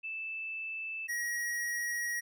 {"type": "tone pair in turn", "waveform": ["sine", "square"], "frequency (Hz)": [2637, 1899.2], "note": ["E7", "A#6"], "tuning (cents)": [0, 32], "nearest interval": "tritone", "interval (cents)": 568, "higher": "first", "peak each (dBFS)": [-36, -33], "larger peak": "second", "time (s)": [[0.03, 1.08], [1.08, 2.21]], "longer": "second", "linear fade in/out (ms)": 20, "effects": []}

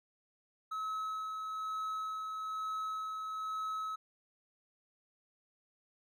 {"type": "tone with tremolo", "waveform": "triangle", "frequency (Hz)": 1288, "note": "E6", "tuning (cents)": -41, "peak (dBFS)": -33, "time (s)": [0.71, 3.96], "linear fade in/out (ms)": 10, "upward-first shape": "sine", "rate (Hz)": 1.1, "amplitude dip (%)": 30, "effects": []}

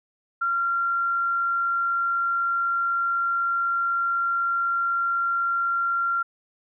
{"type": "tone", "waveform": "sine", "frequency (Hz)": 1378, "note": "F6", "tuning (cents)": -24, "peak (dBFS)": -21, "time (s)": [0.41, 6.23], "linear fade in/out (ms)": 10, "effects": []}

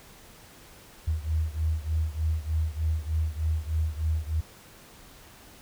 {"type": "beating tone pair", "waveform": "sine", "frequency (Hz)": [77.78, 81.08], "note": ["D#2", "E2"], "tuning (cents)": [0, -28], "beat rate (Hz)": 3.3, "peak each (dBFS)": [-27, -29], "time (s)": [1.07, 4.41], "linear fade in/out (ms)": 10, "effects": ["pink hiss -51 dBFS RMS until 5.61 s"]}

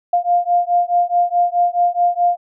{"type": "beating tone pair", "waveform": "sine", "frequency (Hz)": [700, 704.7], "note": ["F5", "F5"], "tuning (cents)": [4, 15], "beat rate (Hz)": 4.7, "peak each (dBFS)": -16, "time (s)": [0.13, 2.37], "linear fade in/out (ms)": 5, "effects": []}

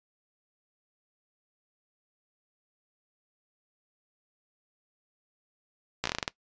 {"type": "slowing click train", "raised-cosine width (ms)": 0.2, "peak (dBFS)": -11, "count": 9, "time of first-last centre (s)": [6.04, 6.279], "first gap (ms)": 15, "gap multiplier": 1.19, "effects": ["noise-tail reverb RT60 0.1 s tail -20 dB re dry", "resampled to 16000 Hz"]}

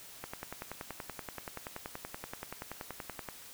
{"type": "click train", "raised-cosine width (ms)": 0.5, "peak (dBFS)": -24, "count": 33, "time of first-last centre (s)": [0.24, 3.288], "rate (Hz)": 10.5, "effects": ["white hiss -51 dBFS RMS until 3.53 s"]}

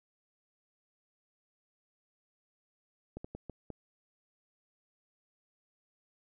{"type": "slowing click train", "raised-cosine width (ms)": 2, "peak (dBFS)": -28, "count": 5, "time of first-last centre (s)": [3.17, 3.703], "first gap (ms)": 75, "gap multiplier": 1.4, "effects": []}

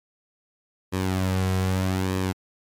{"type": "tone with flanger", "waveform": "sawtooth", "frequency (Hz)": 93.8, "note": "F#2", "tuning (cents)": 24, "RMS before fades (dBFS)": -24, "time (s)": [0.92, 2.33], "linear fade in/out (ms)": 20, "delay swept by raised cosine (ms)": [1.4, 3.4], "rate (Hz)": 0.81, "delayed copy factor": -0.55, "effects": ["MP3 96 kbps"]}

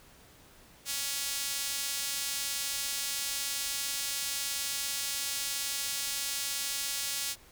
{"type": "tone with high-pass filter", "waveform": "sawtooth", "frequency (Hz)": 279, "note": "C#4", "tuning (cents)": 11, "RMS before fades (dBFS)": -34, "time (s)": [0.85, 7.36], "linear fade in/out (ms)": 50, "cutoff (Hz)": 4300, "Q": 0.62, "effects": ["pink hiss -57 dBFS RMS until 7.51 s"]}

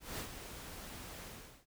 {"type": "noise with ADSR envelope", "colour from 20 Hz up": "pink", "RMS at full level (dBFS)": -40, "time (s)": [0, 1.66], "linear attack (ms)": 180, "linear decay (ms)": 94, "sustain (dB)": -8, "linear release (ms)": 410, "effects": []}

